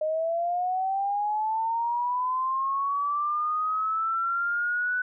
sine linear sweep, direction up, 614 to 1495 Hz, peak -24 dBFS, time 0.01-5.02 s, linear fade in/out 5 ms, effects none

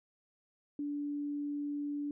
sine tone, 290 Hz, D4, 22 cents flat, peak -34 dBFS, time 0.79-2.11 s, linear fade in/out 2 ms, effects none

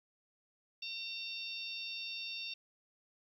harmonic tone, 910 Hz, A#5, 42 cents flat, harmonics 3 / 4 / 5 / 6, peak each -43 / -45 / -47 / -49 dBFS, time 0.82-2.54 s, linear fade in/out 5 ms, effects 12-bit

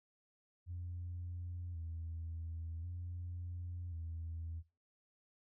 sine tone with vibrato, 85 Hz, F2, 46 cents flat, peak -40 dBFS, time 0.66-4.63 s, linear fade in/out 50 ms, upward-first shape square, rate 0.46 Hz, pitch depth 55 cents each way, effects noise-tail reverb RT60 0.3 s tail -19 dB re dry + tanh soft clip ceiling -37 dBFS

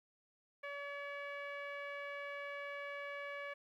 sawtooth tone with low-pass filter, 569 Hz, C#5, 45 cents sharp, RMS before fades -45 dBFS, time 0.63-3.54 s, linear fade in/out 10 ms, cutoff 2100 Hz, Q 4.2, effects 13-bit

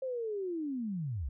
sine linear sweep, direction down, 535 to 56.6 Hz, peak -33 dBFS, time 0.02-1.29 s, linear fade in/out 5 ms, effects none

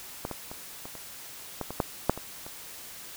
clicks, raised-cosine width 1 ms, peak -17 / -20 / -25 / -26 / -29 / -17 / -21 / -10 / -6 / -23 / -27 dBFS, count 11, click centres 0.251 / 0.313 / 0.515 / 0.855 / 0.953 / 1.613 / 1.706 / 1.802 / 2.096 / 2.176 / 2.465 s, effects white hiss -44 dBFS RMS until 3.16 s

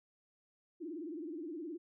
sine tone with vibrato, 322.2 Hz, E4, 39 cents flat, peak -40 dBFS, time 0.8-1.78 s, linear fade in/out 20 ms, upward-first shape sine, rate 19 Hz, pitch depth 170 cents each way, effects none

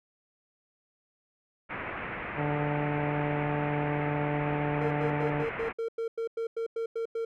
white low-pass noise, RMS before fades -37 dBFS, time 1.69-5.73 s, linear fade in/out 20 ms, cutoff 2400 Hz, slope 48 dB/octave
harmonic tone, 147 Hz, D3, 2 cents sharp, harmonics 1 / 2 / 3 / 4 / 5 / 6, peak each -31 / -34 / -36 / -37 / -38 / -39 dBFS, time 2.35-5.46 s, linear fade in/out 50 ms
triangle tone bursts, 456.5 Hz, A#4, 36 cents flat, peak -27 dBFS, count 13, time 4.81-7.25 s, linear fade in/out 5 ms, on 100 ms, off 95 ms
effects none

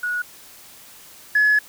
sine tone pair in turn, 1459 / 1700.7 Hz, F#6 / G#6, -25 / +41 cents, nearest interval minor third, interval 266 cents, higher second, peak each -21 / -12 dBFS, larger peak second, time 0.03-0.22 / 1.35-1.59 s, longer second, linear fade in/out 5 ms, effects tanh soft clip ceiling -10 dBFS + white hiss -45 dBFS RMS until 1.68 s

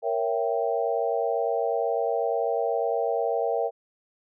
sine chord, A# diminished seventh, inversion none, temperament equal with one note detuned, 466.2 / 554.4 / 666.1 / 784 Hz, A#4 / C#5 / E5 / G5, 0 / 0 / +18 / 0 cents, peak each -27 / -30 / -28 / -30 dBFS, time 0.02-3.71 s, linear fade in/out 50 ms, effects none

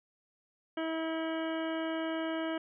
harmonic tone with a mistuned harmonic, 322.9 Hz, E4, 36 cents flat, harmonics 1 / 2 / 3 / 4 / 5 / 6 / 7 / 9 / 10, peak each -34 / -37 / -45 / -45 / -44 / -51 / -49 / -48 / -51 dBFS, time 0.77-2.58 s, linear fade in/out 5 ms, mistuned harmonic 10, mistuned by -26 cents, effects none

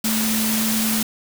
sine tone in noise, 220 Hz, A3, in tune, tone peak -21 dBFS, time 0.04-1.03 s, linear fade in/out 5 ms, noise white, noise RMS -23 dBFS, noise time 0.04-1.03 s, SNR -1 dB, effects none

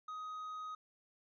triangle tone, 1255 Hz, D#6, 15 cents sharp, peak -40 dBFS, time 0.08-0.75 s, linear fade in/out 5 ms, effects resampled to 16000 Hz

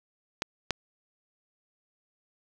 clicks, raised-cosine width 0.2 ms, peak -11 / -9 dBFS, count 2, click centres 0.421 / 0.707 s, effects none

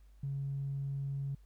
triangle tone with tanh clipping, 138.59 Hz, C#3, in tune, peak -34 dBFS, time 0.23-1.35 s, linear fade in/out 5 ms, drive 4 dB, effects added 50 Hz sine -56 dBFS peak until 1.45 s + pink hiss -75 dBFS RMS until 1.45 s

